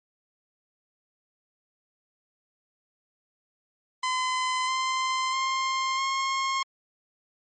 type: tone with pitch steps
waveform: sawtooth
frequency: 1022 / 1039.3 / 1056.8 / 1074.7 Hz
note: C6 / C6 / C6 / C6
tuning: -41 / -12 / +17 / +46 cents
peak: -21 dBFS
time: 4.03-6.63 s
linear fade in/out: 5 ms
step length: 650 ms
effects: MP3 32 kbps